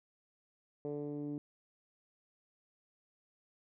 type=tone with low-pass filter sweep; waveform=10% pulse; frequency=146.4 Hz; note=D3; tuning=5 cents flat; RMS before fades=-40 dBFS; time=0.85-1.38 s; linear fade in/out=0 ms; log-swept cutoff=460 to 290 Hz; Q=2.9; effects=none